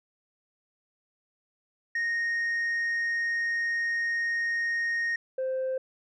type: tone pair in turn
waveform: sine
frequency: 1859 / 521.7 Hz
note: A#6 / C5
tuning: -5 / -5 cents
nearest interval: octave + minor seventh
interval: 2200 cents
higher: first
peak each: -23 / -25 dBFS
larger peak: first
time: 1.95-5.16 / 5.38-5.78 s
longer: first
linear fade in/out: 5 ms
effects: tanh soft clip ceiling -25 dBFS